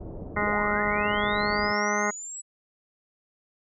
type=low-pass noise; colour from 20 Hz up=pink; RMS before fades=-38 dBFS; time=0-1.73 s; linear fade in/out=10 ms; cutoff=650 Hz; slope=24 dB/octave
type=harmonic tone; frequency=207.7 Hz; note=G#3; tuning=in tune; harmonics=1 / 2 / 3 / 4 / 5 / 6 / 7 / 9 / 10; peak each=-32 / -32 / -32 / -32 / -32 / -32 / -32 / -32 / -32 dBFS; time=0.36-2.11 s; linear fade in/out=10 ms
type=linear sweep; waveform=sine; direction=up; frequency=38.94 to 7902 Hz; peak=-35 dBFS; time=0.36-2.42 s; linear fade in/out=20 ms
effects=none